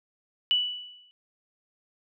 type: tone with exponential decay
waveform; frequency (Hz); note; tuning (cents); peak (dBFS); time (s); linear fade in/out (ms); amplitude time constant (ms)
sine; 2960; F#7; 0; -18; 0.51-1.11; 0; 130
effects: none